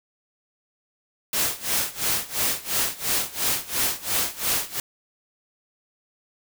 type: noise with tremolo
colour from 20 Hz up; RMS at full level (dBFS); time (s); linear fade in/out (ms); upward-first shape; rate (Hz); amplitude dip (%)
white; -22; 1.33-4.8; 2; sine; 2.9; 90
effects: none